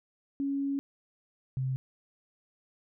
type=tone pair in turn; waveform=sine; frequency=277.8 / 131.1 Hz; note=C#4 / C3; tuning=+4 / +4 cents; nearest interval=octave + minor second; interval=1300 cents; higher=first; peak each=-28 dBFS; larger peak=neither; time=0.4-0.79 / 1.57-1.76 s; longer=first; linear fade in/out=0 ms; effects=none